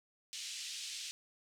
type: band-pass noise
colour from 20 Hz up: pink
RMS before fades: -44 dBFS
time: 0.33-1.11 s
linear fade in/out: 0 ms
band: 2800 to 7900 Hz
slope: 24 dB/octave
effects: none